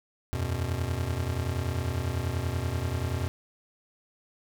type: chord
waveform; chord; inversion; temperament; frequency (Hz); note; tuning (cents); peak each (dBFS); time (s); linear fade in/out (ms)
square; E suspended second; none; just; 82.41 / 92.71 / 123.61; E2 / F#2 / B2; 0 / +4 / +2; -33; 0.33-3.28; 0
effects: none